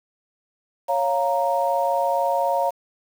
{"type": "chord", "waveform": "sine", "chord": "Bb minor", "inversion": "first", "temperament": "equal", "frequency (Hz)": [554.4, 698.5, 932.3], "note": ["Db5", "F5", "Bb5"], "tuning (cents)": [0, 0, 0], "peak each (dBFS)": -23, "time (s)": [0.88, 2.71], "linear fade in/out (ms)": 20, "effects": ["7-bit"]}